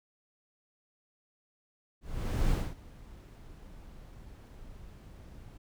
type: noise with ADSR envelope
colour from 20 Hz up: brown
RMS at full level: -27 dBFS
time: 2.01-5.58 s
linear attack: 500 ms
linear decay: 230 ms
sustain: -22 dB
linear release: 14 ms
effects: none